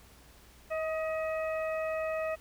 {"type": "harmonic tone with a mistuned harmonic", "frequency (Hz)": 636, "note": "D#5", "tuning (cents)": 38, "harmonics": [1, 2, 3, 4], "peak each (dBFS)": [-31, -40, -43, -43], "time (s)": [0.7, 2.36], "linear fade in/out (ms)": 20, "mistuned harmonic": 2, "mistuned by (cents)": -24, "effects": ["added 60 Hz sine -58 dBFS peak until 2.4 s", "pink hiss -58 dBFS RMS until 2.4 s"]}